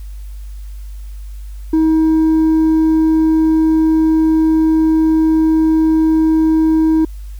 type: tone with hard clipping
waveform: triangle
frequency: 317.9 Hz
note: D#4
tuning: 37 cents sharp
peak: -8 dBFS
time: 1.73-7.05 s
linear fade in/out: 5 ms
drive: 1 dB
effects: added 50 Hz sine -26 dBFS peak until 7.39 s + white hiss -50 dBFS RMS until 7.39 s